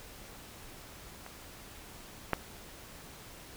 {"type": "clicks", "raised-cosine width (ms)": 0.5, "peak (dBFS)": [-29, -12], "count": 2, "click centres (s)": [1.264, 2.333], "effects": ["pink hiss -50 dBFS RMS until 3.56 s"]}